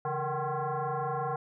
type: tone with frequency modulation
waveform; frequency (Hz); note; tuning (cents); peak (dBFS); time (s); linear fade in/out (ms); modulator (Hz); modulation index
sine; 140.4; C#3; +22; -29; 0.05-1.36; 2; 306; 3.5
effects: none